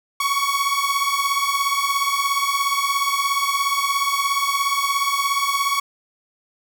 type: beating tone pair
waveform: sawtooth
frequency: 1108.7 / 1125.7 Hz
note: C#6 / C#6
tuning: 0 / +26 cents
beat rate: 17 Hz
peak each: -18 / -18 dBFS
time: 0.2-5.8 s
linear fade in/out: 5 ms
effects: none